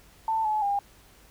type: tone with pitch steps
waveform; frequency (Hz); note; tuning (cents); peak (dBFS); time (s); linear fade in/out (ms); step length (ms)
sine; 889 / 856 / 805; A5 / A5 / G5; +18 / -48 / +46; -23; 0.28-0.79; 2; 170
effects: added 50 Hz sine -58 dBFS peak until 1.3 s + pink hiss -56 dBFS RMS until 1.3 s